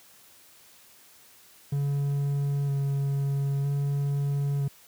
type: tone with vibrato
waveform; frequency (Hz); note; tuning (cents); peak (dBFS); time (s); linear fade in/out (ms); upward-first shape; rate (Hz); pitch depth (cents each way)
triangle; 140.4; C#3; +22; -22; 1.72-4.68; 5; square; 0.52; 13
effects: white hiss -55 dBFS RMS until 4.87 s + high-pass 60 Hz 12 dB/octave